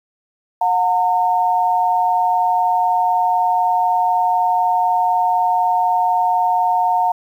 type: tone pair together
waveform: sine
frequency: 723.9 / 912 Hz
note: F#5 / A#5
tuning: -38 / -38 cents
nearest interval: major third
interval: 400 cents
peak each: -16 dBFS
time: 0.61-7.12 s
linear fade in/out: 5 ms
effects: 8-bit